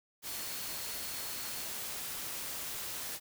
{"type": "tone in noise", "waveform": "sine", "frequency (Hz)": 4330, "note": "C#8", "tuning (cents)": -41, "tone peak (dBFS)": -49, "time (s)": [0.26, 1.7], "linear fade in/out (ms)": 50, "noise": "white", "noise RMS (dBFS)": -40, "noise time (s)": [0.22, 3.2], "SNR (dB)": -12, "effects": []}